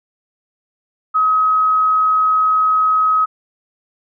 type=tone; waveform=sine; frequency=1271 Hz; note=D#6; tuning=36 cents sharp; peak=-11 dBFS; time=1.14-3.26 s; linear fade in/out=20 ms; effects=none